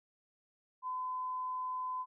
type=tone; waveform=sine; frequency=1016 Hz; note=B5; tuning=49 cents sharp; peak=-35 dBFS; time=0.82-2.06 s; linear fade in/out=50 ms; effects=none